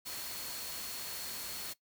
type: tone in noise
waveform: sine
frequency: 4332 Hz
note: C#8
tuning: 41 cents flat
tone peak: -47 dBFS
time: 0.05-1.74 s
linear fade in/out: 20 ms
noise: white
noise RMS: -42 dBFS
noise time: 0.05-1.74 s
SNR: -8 dB
effects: noise-tail reverb RT60 0.1 s tail -18 dB re dry